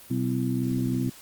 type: harmonic tone with a mistuned harmonic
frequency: 63.4 Hz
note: B1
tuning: 46 cents sharp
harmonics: 2 / 3 / 4 / 5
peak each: -28 / -31 / -27 / -33 dBFS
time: 0.1-1.1 s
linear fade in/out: 10 ms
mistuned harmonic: 5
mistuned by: +83 cents
effects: white hiss -48 dBFS RMS until 1.21 s + Opus 32 kbps